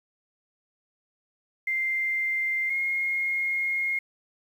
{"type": "tone pair in turn", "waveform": "sine", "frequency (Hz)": [2093, 2144], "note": ["C7", "C7"], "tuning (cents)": [0, 42], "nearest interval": "unison", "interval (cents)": 42, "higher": "second", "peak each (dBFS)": -24, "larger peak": "neither", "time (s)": [[1.67, 2.7], [2.7, 3.99]], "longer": "second", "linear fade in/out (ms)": 5, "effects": ["9-bit"]}